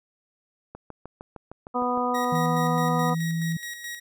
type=click train; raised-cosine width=1 ms; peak=-25 dBFS; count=9; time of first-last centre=0.75-1.975 s; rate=6.53 Hz
type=harmonic tone; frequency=246.9 Hz; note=B3; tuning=in tune; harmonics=1 / 2 / 3 / 4 / 5; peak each=-29 / -29 / -29 / -29 / -29 dBFS; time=1.74-3.15 s; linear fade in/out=20 ms
type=tone with tremolo; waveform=sawtooth; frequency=1900 Hz; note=A#6; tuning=33 cents sharp; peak=-29 dBFS; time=2.14-4 s; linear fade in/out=10 ms; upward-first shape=square; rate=4.7 Hz; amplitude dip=50%
type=tone with pitch glide; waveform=sine; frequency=162.6 to 164.58 Hz; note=E3 to E3; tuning=-23 to -2 cents; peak=-24 dBFS; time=2.32-3.57 s; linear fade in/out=5 ms; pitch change=+21 cents; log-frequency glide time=2.94-3.25 s
effects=none